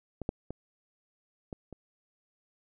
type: clicks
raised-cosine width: 2 ms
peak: -23 / -16 / -24 / -25 / -30 dBFS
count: 5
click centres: 0.217 / 0.291 / 0.506 / 1.528 / 1.727 s
effects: none